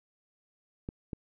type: clicks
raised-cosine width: 3 ms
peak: -23 dBFS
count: 2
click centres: 0.889 / 1.132 s
effects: none